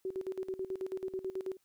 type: tone with tremolo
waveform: sine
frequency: 378.1 Hz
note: F#4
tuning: 38 cents sharp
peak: -33 dBFS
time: 0.05-1.57 s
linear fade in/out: 2 ms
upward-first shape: square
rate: 9.2 Hz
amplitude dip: 80%
effects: white hiss -75 dBFS RMS until 1.64 s